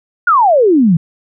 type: exponential sweep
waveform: sine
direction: down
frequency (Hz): 1480 to 154.1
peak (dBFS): -6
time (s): 0.27-0.97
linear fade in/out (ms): 5
effects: none